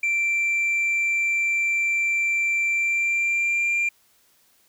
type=tone with pitch glide; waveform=sine; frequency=2350 to 2383 Hz; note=D7 to D7; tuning=+1 to +25 cents; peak=-17 dBFS; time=0.03-3.89 s; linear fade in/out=5 ms; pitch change=+24 cents; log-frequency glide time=2.7-3.75 s; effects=tanh soft clip ceiling -19 dBFS + white hiss -61 dBFS RMS until 4.68 s